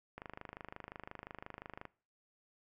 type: click train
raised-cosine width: 0.5 ms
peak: -30 dBFS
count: 44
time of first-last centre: 0.18-1.853 s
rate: 25.7 Hz
effects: noise-tail reverb RT60 0.4 s tail -21 dB re dry